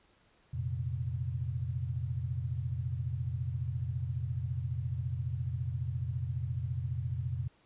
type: chord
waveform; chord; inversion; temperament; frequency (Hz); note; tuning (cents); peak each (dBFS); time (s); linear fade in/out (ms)
sine; F suspended fourth; none; just; 87.31 / 116.41 / 130.96; F2 / Bb2 / C3; 0 / -2 / +2; -37 / -36 / -36; 0.53-7.48; 10
effects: pink hiss -67 dBFS RMS until 7.65 s + resampled to 8000 Hz